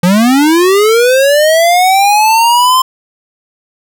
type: linear sweep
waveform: square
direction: up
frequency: 169.5 to 1046.5 Hz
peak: -6 dBFS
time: 0.03-2.82 s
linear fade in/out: 5 ms
effects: none